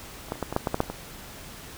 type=clicks; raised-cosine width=1 ms; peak=-28 / -14 / -27 / -13 / -16 / -8 / -10 / -10 / -7 / -28 / -17 dBFS; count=11; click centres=0.285 / 0.321 / 0.356 / 0.427 / 0.526 / 0.564 / 0.672 / 0.744 / 0.804 / 0.835 / 0.9 s; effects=pink hiss -43 dBFS RMS until 1.77 s